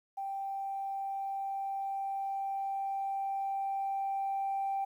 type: tone with level ramp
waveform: sine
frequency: 784 Hz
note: G5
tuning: in tune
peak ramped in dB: -34 to -29 dBFS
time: 0.17-4.85 s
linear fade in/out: 10 ms
effects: tanh soft clip ceiling -27 dBFS + 11-bit